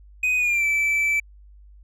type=tone with pitch glide; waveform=triangle; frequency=2500 to 2319 Hz; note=D#7 to D7; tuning=+8 to -22 cents; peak=-17 dBFS; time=0.23-1.2 s; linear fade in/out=5 ms; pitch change=-130 cents; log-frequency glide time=0.37-0.65 s; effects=added 50 Hz sine -45 dBFS peak until 1.83 s